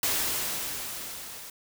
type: noise with level ramp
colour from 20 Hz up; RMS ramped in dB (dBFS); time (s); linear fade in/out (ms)
white; -26 to -43; 0.03-1.5; 2
effects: none